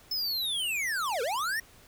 square linear two-way sweep, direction down then up, 5274 to 435.8 to 1903 Hz, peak -29 dBFS, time 0.11-1.6 s, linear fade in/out 5 ms, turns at 1.22 s, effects pink hiss -56 dBFS RMS until 1.87 s

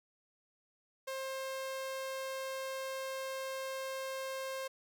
sawtooth tone, 531 Hz, C5, 25 cents sharp, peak -34 dBFS, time 1.07-4.68 s, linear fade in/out 10 ms, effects none

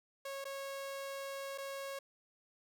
sawtooth tone with dropouts, 549 Hz, C#5, 17 cents flat, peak -37 dBFS, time 0.25-1.99 s, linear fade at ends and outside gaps 5 ms, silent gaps 0.443-0.452 / 1.578-1.582 s, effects none

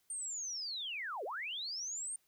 sine linear two-way sweep, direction down then up, 8890 to 368 to 8890 Hz, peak -38 dBFS, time 0.1-2.16 s, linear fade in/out 2 ms, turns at 1.24 s, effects white hiss -75 dBFS RMS until 2.27 s

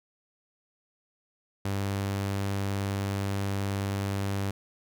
sawtooth tone, 98.9 Hz, G2, 16 cents sharp, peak -24 dBFS, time 1.65-4.51 s, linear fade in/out 5 ms, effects none

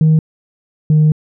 sine tone pair in turn, 157.2 / 153.61 Hz, D#3 / D#3, +18 / -22 cents, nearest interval unison, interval 40 cents, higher first, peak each -5 dBFS, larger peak neither, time 0.01-0.19 / 0.9-1.12 s, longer second, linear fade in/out 2 ms, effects tanh soft clip ceiling -5 dBFS

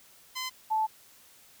10% pulse / sine tone pair in turn, 1027 / 873.2 Hz, C6 / A5, -33 / -13 cents, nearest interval minor third, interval 280 cents, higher first, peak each -24 dBFS, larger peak neither, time 0.35-0.5 / 0.7-0.87 s, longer second, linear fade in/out 20 ms, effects white hiss -57 dBFS RMS until 1.6 s

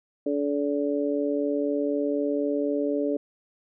harmonic tone, 144 Hz, D3, 34 cents flat, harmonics 2 / 3 / 4, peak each -26 / -28 / -29 dBFS, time 0.26-3.17 s, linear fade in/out 5 ms, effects none

